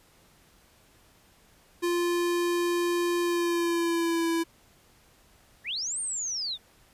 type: tone with pitch glide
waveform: square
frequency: 347.9 to 332.2 Hz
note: F4 to E4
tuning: -7 to +13 cents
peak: -25 dBFS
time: 1.82-4.44 s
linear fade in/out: 20 ms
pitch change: -80 cents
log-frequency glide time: 3.22-4.28 s
type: linear two-way sweep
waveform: sine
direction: up then down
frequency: 1656 to 8900 to 3444 Hz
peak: -29 dBFS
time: 5.64-6.58 s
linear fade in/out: 50 ms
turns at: 6 s
effects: pink hiss -60 dBFS RMS until 6.93 s + resampled to 32000 Hz